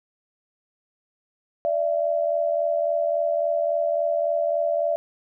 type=tone pair together; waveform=sine; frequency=587.3 / 670.9 Hz; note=D5 / E5; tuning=0 / +30 cents; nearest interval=major second; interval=230 cents; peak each=-23 dBFS; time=1.65-4.96 s; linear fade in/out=0 ms; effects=none